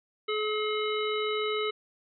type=harmonic tone; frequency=426.7 Hz; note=G#4; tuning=47 cents sharp; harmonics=1 / 3 / 5 / 7 / 9; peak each=-29 / -34 / -36 / -37 / -39 dBFS; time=0.28-1.71 s; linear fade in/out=10 ms; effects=none